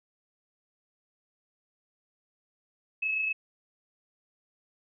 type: tone with amplitude modulation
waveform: sine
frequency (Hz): 2587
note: E7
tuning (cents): -33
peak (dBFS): -25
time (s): 3.02-3.33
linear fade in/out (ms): 10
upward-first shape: sine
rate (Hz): 28.2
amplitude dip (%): 35
effects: none